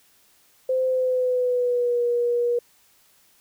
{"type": "tone with pitch glide", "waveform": "sine", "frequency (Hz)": [517, 479.6], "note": ["C5", "A#4"], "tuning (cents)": [-21, 49], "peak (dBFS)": -19, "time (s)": [0.69, 2.59], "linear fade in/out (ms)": 5, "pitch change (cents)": -130, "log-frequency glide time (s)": [0.86, 2.03], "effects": ["white hiss -59 dBFS RMS until 3.4 s"]}